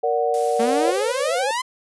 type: chord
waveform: sine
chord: Bb augmented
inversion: none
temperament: equal with one note detuned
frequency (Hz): 466.2 / 581.6 / 740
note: Bb4 / D5 / F#5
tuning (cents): 0 / -17 / 0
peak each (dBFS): -21 / -24 / -22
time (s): 0.03-0.92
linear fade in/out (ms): 10
type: noise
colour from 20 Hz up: blue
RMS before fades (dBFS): -35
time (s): 0.34-1.4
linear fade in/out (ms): 0
type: exponential sweep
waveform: sawtooth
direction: up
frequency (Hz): 220 to 1046.5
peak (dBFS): -18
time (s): 0.59-1.62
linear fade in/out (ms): 10
type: tone with vibrato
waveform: sine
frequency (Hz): 523.3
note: C5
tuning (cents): 0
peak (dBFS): -22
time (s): 0.85-1.51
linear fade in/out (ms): 2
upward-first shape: sine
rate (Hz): 13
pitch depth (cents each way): 110
effects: resampled to 24000 Hz